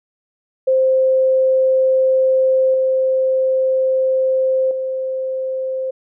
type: tone with level steps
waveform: sine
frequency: 523.3 Hz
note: C5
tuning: in tune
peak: -11 / -13 / -19 dBFS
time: 0.67-5.91 s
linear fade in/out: 10 ms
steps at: 2.74 / 4.71 s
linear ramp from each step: 2 ms
effects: none